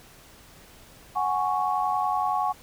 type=chord; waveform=sine; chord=F# suspended second; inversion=none; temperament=equal; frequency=740 / 830.6 / 1108.7 Hz; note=F#5 / G#5 / C#6; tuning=0 / 0 / 0 cents; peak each=-27 dBFS; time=1.15-2.53 s; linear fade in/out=20 ms; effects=pink hiss -51 dBFS RMS until 2.62 s